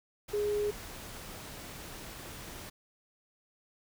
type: tone in noise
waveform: sine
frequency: 415 Hz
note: G#4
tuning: 1 cent flat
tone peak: -28 dBFS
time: 0.33-0.71 s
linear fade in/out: 10 ms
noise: pink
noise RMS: -45 dBFS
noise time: 0.28-2.7 s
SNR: +14 dB
effects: none